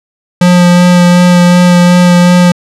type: tone with vibrato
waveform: square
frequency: 177.2 Hz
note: F3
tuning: 25 cents sharp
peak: -3 dBFS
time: 0.41-2.52 s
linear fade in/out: 5 ms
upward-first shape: sine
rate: 2.7 Hz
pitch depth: 12 cents each way
effects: low-pass 9000 Hz 12 dB/octave